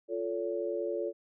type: chord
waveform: sine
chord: F augmented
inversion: none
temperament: equal with one note detuned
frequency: 349.2 / 440 / 565.4 Hz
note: F4 / A4 / C#5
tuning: 0 / 0 / +34 cents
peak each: -35 / -35 / -35 dBFS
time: 0.08-1.13 s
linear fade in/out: 50 ms
effects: none